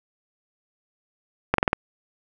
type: slowing click train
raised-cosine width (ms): 0.5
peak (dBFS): -3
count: 5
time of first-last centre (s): 1.54-1.731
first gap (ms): 43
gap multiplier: 1.07
effects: none